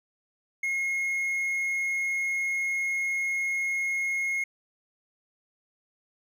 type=tone; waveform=triangle; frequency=2157 Hz; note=C#7; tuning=48 cents flat; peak=-24 dBFS; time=0.63-4.44 s; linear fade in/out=5 ms; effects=none